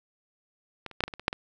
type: clicks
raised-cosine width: 0.3 ms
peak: -20 / -30 / -13 / -6 / -22 / -22 / -26 / -6 / -17 dBFS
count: 9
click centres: 0.863 / 0.913 / 1.006 / 1.038 / 1.08 / 1.138 / 1.196 / 1.281 / 1.329 s
effects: none

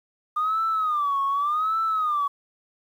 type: tone with vibrato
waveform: sine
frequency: 1208 Hz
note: D6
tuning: 48 cents sharp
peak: -20 dBFS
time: 0.36-2.28 s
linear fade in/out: 10 ms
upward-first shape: sine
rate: 0.86 Hz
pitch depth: 160 cents each way
effects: tanh soft clip ceiling -17 dBFS + 9-bit

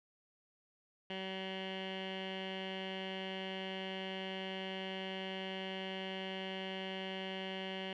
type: tone with low-pass filter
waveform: 15% pulse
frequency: 190 Hz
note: F#3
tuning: 46 cents sharp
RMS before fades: -42 dBFS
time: 1.1-7.93 s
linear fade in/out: 2 ms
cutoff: 2800 Hz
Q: 6.8
effects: none

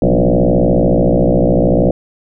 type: tone with frequency modulation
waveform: sine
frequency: 174.61 Hz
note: F3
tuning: in tune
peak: -8 dBFS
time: 0.02-1.91 s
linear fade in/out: 2 ms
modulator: 60.5 Hz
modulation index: 7.4
effects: none

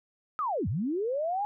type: linear two-way sweep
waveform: sine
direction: down then up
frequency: 1302 to 80.6 to 843 Hz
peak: -27 dBFS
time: 0.39-1.45 s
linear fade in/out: 0 ms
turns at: 0.68 s
effects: none

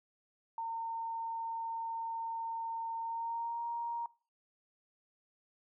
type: tone with pitch glide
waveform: sine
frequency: 912 to 937.1 Hz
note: A#5 to A#5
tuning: -38 to +9 cents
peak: -35 dBFS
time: 0.58-4.06 s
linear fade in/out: 2 ms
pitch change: +47 cents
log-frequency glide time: 3-3.65 s
effects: noise-tail reverb RT60 0.4 s tail -22 dB re dry

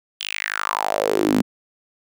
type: tone with high-pass filter sweep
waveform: sawtooth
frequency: 51.91 Hz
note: G#1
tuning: in tune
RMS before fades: -22 dBFS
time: 0.2-1.42 s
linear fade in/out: 10 ms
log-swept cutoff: 3300 to 220 Hz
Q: 5.3
effects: none

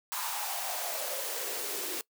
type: noise with high-pass filter sweep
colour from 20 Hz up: white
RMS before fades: -35 dBFS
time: 0.12-2.01 s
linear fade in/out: 0 ms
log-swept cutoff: 980 to 340 Hz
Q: 5.3
effects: noise-tail reverb RT60 0.1 s tail -22 dB re dry

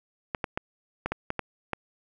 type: clicks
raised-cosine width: 0.5 ms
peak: -13 dBFS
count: 8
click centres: 0.348 / 0.442 / 0.575 / 1.06 / 1.12 / 1.304 / 1.393 / 1.733 s
effects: none

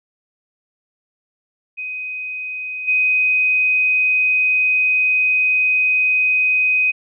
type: tone with level steps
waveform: sine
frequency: 2509 Hz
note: D#7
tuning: 14 cents sharp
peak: -24 / -13 dBFS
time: 1.77-6.92 s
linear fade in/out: 20 ms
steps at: 2.87 s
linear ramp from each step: 20 ms
effects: none

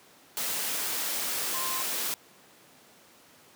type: tone in noise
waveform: sine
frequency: 1046.5 Hz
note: C6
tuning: in tune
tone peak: -35 dBFS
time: 1.54-1.82 s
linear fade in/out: 0 ms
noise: white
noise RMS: -31 dBFS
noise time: 0.37-2.14 s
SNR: -7 dB
effects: pink hiss -56 dBFS RMS until 3.55 s + high-pass 200 Hz 12 dB/octave

